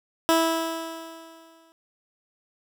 15% pulse tone with exponential decay, 327.5 Hz, E4, 11 cents flat, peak -10 dBFS, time 0.29-1.72 s, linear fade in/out 0 ms, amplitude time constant 310 ms, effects none

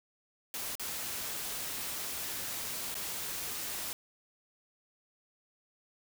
white noise with dropouts, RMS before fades -38 dBFS, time 0.54-3.93 s, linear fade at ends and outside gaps 1 ms, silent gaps 0.754-0.796 / 2.943-2.952 s, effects none

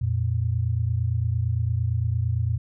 sine tone pair together, 87.74 / 116.54 Hz, F2 / A#2, +9 / 0 cents, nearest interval perfect fourth, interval 491 cents, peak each -25 / -23 dBFS, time 0.01-2.58 s, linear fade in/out 10 ms, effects none

